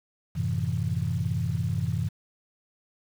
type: chord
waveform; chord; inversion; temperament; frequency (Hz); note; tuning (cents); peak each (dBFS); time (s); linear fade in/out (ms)
sine; F# half-diminished seventh; none; equal; 92.5 / 110 / 130.81 / 164.81; F#2 / A2 / C3 / E3; 0 / 0 / 0 / 0; -30; 0.35-2.09; 20
effects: tanh soft clip ceiling -15 dBFS + 8-bit